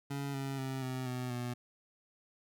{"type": "tone with pitch steps", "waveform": "25% pulse", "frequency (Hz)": [140.2, 136.45, 132.79, 129.23, 125.77, 122.4], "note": ["C#3", "C#3", "C3", "C3", "B2", "B2"], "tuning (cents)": [20, -27, 26, -21, 32, -15], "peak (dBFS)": -32, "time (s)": [0.1, 1.54], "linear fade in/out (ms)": 10, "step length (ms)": 240, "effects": []}